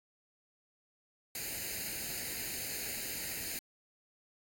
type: noise with comb filter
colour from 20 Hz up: white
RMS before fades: -39 dBFS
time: 1.35-3.59 s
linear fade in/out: 2 ms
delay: 0.44 ms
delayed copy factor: +0.8
effects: AAC 64 kbps